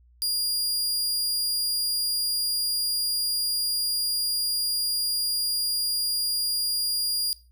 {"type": "tone", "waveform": "sawtooth", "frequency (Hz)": 4830, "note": "D8", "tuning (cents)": 48, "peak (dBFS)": -21, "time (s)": [0.22, 7.33], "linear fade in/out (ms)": 0, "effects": ["noise-tail reverb RT60 0.3 s tail -18 dB re dry", "added 60 Hz sine -54 dBFS peak until 7.51 s"]}